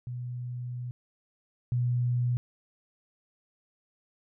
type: tone pair in turn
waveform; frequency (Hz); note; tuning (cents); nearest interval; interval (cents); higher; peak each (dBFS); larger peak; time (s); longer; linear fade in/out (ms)
sine; 123.2 / 122.49; B2 / B2; -4 / -14; unison; 10; first; -33 / -24; second; 0.07-0.91 / 1.72-2.37; first; 0
effects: none